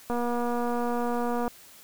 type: click train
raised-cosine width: 1 ms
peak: -17 dBFS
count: 332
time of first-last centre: 0.1-1.479 s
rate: 240 Hz
effects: white hiss -51 dBFS RMS until 1.83 s